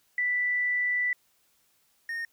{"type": "tone pair in turn", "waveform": ["sine", "triangle"], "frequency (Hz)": [1975.5, 1844.1], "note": ["B6", "A#6"], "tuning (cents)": [0, -19], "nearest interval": "minor second", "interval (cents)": 119, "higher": "first", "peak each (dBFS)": [-24, -29], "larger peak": "first", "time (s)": [[0.18, 1.13], [2.09, 2.25]], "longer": "first", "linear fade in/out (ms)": 2, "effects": ["white hiss -68 dBFS RMS until 2.32 s"]}